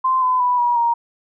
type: tone with pitch steps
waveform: sine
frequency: 1039 / 1012.9 / 987.5 / 962.7 / 938.6 Hz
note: C6 / B5 / B5 / B5 / A#5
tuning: -12 / +43 / 0 / -45 / +12 cents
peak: -14 dBFS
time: 0.04-0.94 s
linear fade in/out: 10 ms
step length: 180 ms
effects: none